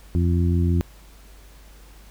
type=harmonic tone; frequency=86.5 Hz; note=F2; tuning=16 cents flat; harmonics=1 / 2 / 3 / 4; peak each=-18 / -24 / -28 / -30 dBFS; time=0.15-0.81 s; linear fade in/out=0 ms; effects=added 50 Hz sine -45 dBFS peak until 2.1 s + pink hiss -52 dBFS RMS until 2.1 s

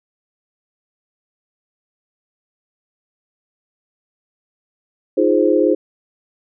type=chord; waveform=sine; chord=F minor seventh; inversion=third; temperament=equal; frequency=311.1 / 349.2 / 415.3 / 523.3 Hz; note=Eb4 / F4 / Ab4 / C5; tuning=0 / 0 / 0 / 0 cents; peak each=-17 dBFS; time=5.17-5.75 s; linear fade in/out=10 ms; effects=none

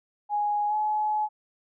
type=tone with pitch glide; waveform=sine; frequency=830 to 850.4 Hz; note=G#5 to G#5; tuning=-1 to +41 cents; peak=-23 dBFS; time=0.29-1.29 s; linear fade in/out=50 ms; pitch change=+42 cents; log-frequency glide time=0.68-0.74 s; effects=none

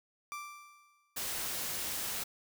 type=tone with exponential decay; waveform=30% pulse; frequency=1174.7 Hz; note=D6; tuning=in tune; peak=-35 dBFS; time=0.32-1.2 s; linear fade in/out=0 ms; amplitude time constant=190 ms
type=noise; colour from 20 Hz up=white; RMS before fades=-37 dBFS; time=1.16-2.24 s; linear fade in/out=10 ms
effects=none

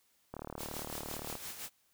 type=click train; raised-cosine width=1 ms; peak=-27 dBFS; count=39; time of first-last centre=0.34-1.353 s; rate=37.5 Hz
type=noise with tremolo; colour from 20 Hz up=white; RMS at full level=-42 dBFS; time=0.57-1.7 s; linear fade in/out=50 ms; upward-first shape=sine; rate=5.8 Hz; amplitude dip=55%
effects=white hiss -72 dBFS RMS until 1.93 s

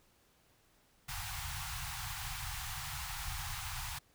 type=band-stop noise; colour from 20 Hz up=pink; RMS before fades=-41 dBFS; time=1.08-3.99 s; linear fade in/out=10 ms; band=150 to 740 Hz; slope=96 dB/octave; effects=pink hiss -69 dBFS RMS until 4.14 s

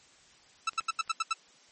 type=tone bursts; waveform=sawtooth; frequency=1318.5 Hz; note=E6; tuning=in tune; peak=-22 dBFS; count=7; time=0.67-1.331 s; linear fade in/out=5 ms; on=25 ms; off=81 ms
type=clicks; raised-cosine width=0.2 ms; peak=-33 / -28 / -36 dBFS; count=3; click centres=0.733 / 0.807 / 1.077 s
effects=white hiss -59 dBFS RMS until 1.71 s + MP3 32 kbps

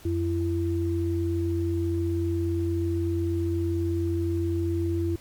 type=tone pair together; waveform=sine; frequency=89.2 / 336.5 Hz; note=F2 / E4; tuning=+37 / +36 cents; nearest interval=octave + major seventh; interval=2299 cents; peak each=-26 dBFS; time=0.05-5.16 s; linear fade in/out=5 ms; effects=pink hiss -51 dBFS RMS until 5.2 s + MP3 96 kbps

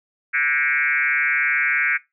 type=tone with frequency modulation; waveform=sine; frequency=1900 Hz; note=A#6; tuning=33 cents sharp; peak=-17 dBFS; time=0.33-1.98 s; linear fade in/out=20 ms; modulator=143 Hz; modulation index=3.2; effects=noise-tail reverb RT60 0.2 s tail -20 dB re dry

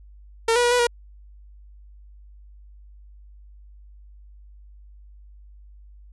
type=tone with pitch steps; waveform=sawtooth; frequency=455.6 / 485.5 / 481.2 / 491.6 / 477.2 Hz; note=A#4 / B4 / B4 / B4 / A#4; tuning=-40 / -30 / -45 / -8 / +41 cents; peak=-13 dBFS; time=0.48-0.87 s; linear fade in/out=5 ms; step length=78 ms; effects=added 50 Hz sine -44 dBFS peak until 6.12 s + resampled to 24000 Hz

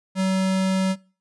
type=tone; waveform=square; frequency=189.5 Hz; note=F#3; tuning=42 cents sharp; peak=-20 dBFS; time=0.15-0.96 s; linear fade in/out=50 ms; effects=noise-tail reverb RT60 0.4 s tail -23 dB re dry + resampled to 24000 Hz

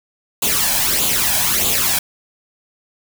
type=noise with flanger; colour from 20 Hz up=white; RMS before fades=-17 dBFS; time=0.42-1.99 s; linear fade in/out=5 ms; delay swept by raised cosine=0.27 to 1.26 ms; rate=1.6 Hz; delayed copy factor=+0.65; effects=none

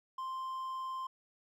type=tone; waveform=triangle; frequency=1046.5 Hz; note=C6; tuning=in tune; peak=-35 dBFS; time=0.18-1.07 s; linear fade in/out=5 ms; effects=none

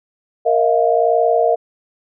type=chord; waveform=sine; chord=Bb suspended fourth; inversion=none; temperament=equal with one note detuned; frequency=466.2 / 637.2 / 698.5 Hz; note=Bb4 / Eb5 / F5; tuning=0 / +41 / 0 cents; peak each=-16 dBFS; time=0.45-1.56 s; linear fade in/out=20 ms; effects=none

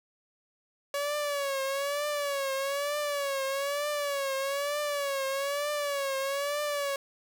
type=tone with vibrato; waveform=sawtooth; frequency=564 Hz; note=C#5; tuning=30 cents sharp; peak=-25 dBFS; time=0.94-6.96 s; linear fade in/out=2 ms; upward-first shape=triangle; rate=1.1 Hz; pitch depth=94 cents each way; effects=none

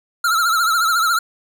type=tone with vibrato; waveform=square; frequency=1353 Hz; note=E6; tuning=45 cents sharp; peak=-15 dBFS; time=0.24-1.19 s; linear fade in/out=5 ms; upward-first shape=triangle; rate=14 Hz; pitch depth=110 cents each way; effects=none

